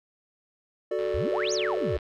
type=chord; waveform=triangle; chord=D major; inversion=first; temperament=equal; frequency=370 / 440 / 587.3 Hz; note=F#4 / A4 / D5; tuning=0 / 0 / 0 cents; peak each=-28 dBFS; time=0.91-1.97 s; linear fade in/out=5 ms
type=click train; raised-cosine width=0.3 ms; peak=-27 dBFS; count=98; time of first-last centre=0.99-1.988 s; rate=97.2 Hz
type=exponential two-way sweep; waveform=sine; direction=up then down; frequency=56 to 6830 to 56 Hz; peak=-29 dBFS; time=1.14-1.98 s; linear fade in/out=5 ms; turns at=1.53 s
effects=none